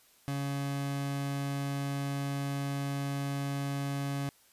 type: tone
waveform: 30% pulse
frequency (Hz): 140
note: C#3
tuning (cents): +18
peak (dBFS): -29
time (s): 0.28-4.29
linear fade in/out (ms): 0
effects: white hiss -63 dBFS RMS until 4.52 s + resampled to 32000 Hz